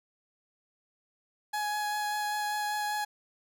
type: tone with vibrato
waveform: 30% pulse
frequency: 838 Hz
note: G#5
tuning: 15 cents sharp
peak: -27 dBFS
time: 1.53-3.05 s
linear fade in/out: 10 ms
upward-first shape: sine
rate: 5.1 Hz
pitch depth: 10 cents each way
effects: none